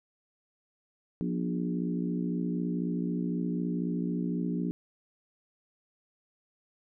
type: harmonic tone with a mistuned harmonic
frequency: 59 Hz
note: A#1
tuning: 22 cents sharp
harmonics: 3 / 4 / 5 / 6 / 7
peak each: -31 / -34 / -35 / -42 / -43 dBFS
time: 1.21-4.71 s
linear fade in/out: 0 ms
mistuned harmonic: 4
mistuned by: +36 cents
effects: none